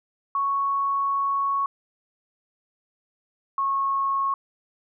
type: tone pair in turn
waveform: sine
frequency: 1108.7 / 1095.3 Hz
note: C#6 / C#6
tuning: 0 / -21 cents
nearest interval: unison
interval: 21 cents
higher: first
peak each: -21 / -21 dBFS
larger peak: neither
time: 0.35-1.66 / 3.58-4.34 s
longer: first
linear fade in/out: 2 ms
effects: none